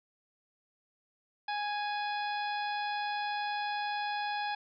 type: harmonic tone with a mistuned harmonic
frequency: 829 Hz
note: G#5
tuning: 3 cents flat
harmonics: 1 / 2 / 3 / 4 / 5 / 6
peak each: -33 / -39 / -43 / -45 / -47 / -49 dBFS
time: 1.48-4.55 s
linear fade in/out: 5 ms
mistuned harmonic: 4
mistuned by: +38 cents
effects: none